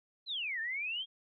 sine exponential two-way sweep, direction down then up, 4180 to 1756 to 3290 Hz, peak -34 dBFS, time 0.26-1.06 s, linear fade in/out 50 ms, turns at 0.6 s, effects none

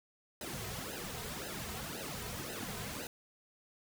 pink noise with flanger, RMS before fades -42 dBFS, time 0.41-3.07 s, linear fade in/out 2 ms, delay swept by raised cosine 0.87 to 3.57 ms, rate 1.9 Hz, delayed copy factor -0.95, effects none

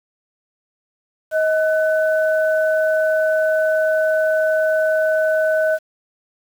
sine tone pair together, 630.7 / 1500 Hz, D#5 / F#6, +23 / +23 cents, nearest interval octave + minor third, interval 1500 cents, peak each -15 / -22 dBFS, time 1.31-5.79 s, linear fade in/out 50 ms, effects 7-bit

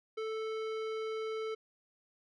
sine tone with hard clipping, 440 Hz, A4, in tune, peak -37 dBFS, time 0.17-1.55 s, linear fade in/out 10 ms, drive 15 dB, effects resampled to 22050 Hz

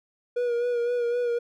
triangle tone with vibrato, 480.7 Hz, B4, 47 cents flat, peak -21 dBFS, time 0.36-1.39 s, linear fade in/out 10 ms, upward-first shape sine, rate 3.9 Hz, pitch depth 33 cents each way, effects none

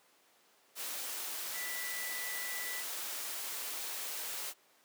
sine tone in noise, 1975.5 Hz, B6, in tune, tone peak -41 dBFS, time 1.53-2.84 s, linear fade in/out 50 ms, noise white, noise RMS -40 dBFS, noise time 0.75-4.54 s, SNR -4 dB, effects pink hiss -66 dBFS RMS until 4.84 s + high-pass 400 Hz 12 dB/octave

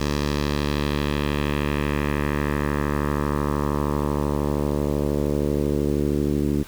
10% pulse tone with low-pass filter sweep, 72.9 Hz, D2, 12 cents flat, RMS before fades -23 dBFS, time 0-6.63 s, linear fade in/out 5 ms, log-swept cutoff 5800 to 310 Hz, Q 1.7, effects pink hiss -43 dBFS RMS until 6.67 s

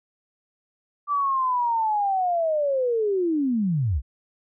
sine linear sweep, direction down, 1174.7 to 54.8 Hz, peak -20 dBFS, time 1.07-4.02 s, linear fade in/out 50 ms, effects none

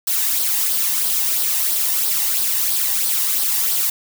blue noise with flanger, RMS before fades -19 dBFS, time 0.07-3.9 s, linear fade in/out 5 ms, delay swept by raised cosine 0.21 to 1.1 ms, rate 3 Hz, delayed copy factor +0.5, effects none

